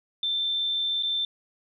sine tone with dropouts, 3557 Hz, A7, 18 cents sharp, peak -24 dBFS, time 0.23-1.25 s, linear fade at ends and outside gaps 2 ms, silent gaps 1.026-1.032 s, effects none

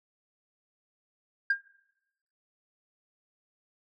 sine tone with exponential decay, 1606 Hz, G6, 41 cents sharp, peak -17 dBFS, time 1.5-1.61 s, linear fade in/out 5 ms, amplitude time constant 22 ms, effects noise-tail reverb RT60 0.9 s tail -22 dB re dry + tanh soft clip ceiling -19 dBFS

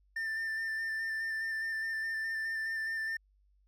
triangle tone with vibrato, 1788 Hz, A6, 27 cents sharp, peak -31 dBFS, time 0.16-3.17 s, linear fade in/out 5 ms, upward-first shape square, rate 4.8 Hz, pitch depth 15 cents each way, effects added 49 Hz sine -65 dBFS peak until 3.67 s

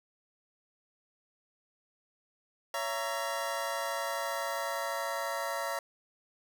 25% pulse chord, A# diminished, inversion first, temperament just, 559.4 / 671.3 / 932.3 Hz, C#5 / E5 / A#5, +16 / +31 / 0 cents, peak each -33 dBFS, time 2.74-5.79 s, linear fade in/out 2 ms, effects none

